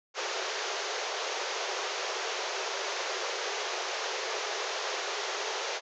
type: band-pass noise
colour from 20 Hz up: pink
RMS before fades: -34 dBFS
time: 0.14-5.81 s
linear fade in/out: 50 ms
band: 370 to 6800 Hz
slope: 96 dB/octave
effects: none